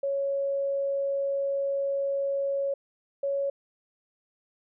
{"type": "tone pair in turn", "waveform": "sine", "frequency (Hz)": [554.4, 556.5], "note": ["C#5", "C#5"], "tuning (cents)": [0, 7], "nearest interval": "unison", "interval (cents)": 7, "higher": "second", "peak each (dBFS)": -25, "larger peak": "neither", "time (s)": [[0.03, 2.74], [3.23, 3.5]], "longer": "first", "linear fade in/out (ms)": 5, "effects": []}